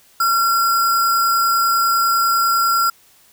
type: tone with sample-and-hold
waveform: sine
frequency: 1365 Hz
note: F6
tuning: 40 cents flat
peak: -13 dBFS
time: 0.2-2.9 s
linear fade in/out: 5 ms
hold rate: 6300 Hz
effects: white hiss -52 dBFS RMS until 3.32 s